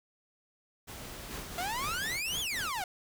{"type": "noise", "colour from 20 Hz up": "pink", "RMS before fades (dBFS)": -44, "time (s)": [0.87, 2.09], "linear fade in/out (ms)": 20}
{"type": "noise with tremolo", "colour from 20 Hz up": "pink", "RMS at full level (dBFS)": -41, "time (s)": [1.3, 2.83], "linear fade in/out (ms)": 10, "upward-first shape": "triangle", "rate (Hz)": 4, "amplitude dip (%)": 90}
{"type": "exponential two-way sweep", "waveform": "sawtooth", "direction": "up then down", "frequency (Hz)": [678, 3473, 702], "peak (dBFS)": -29, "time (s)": [1.58, 2.84], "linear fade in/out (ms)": 2, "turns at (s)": 2.4}
{"effects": []}